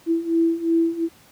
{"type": "beating tone pair", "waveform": "sine", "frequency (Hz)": [329.6, 332.4], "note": ["E4", "E4"], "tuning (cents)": [0, 15], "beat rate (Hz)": 2.8, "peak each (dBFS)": [-22, -19], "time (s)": [0.06, 1.09], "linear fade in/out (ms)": 50, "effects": ["pink hiss -52 dBFS RMS until 1.31 s", "high-pass 80 Hz 12 dB/octave"]}